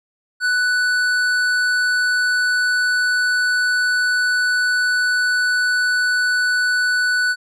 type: tone with hard clipping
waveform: triangle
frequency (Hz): 1487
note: F#6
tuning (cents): +8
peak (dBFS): -17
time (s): 0.4-7.36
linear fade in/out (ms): 50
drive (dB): 14
effects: none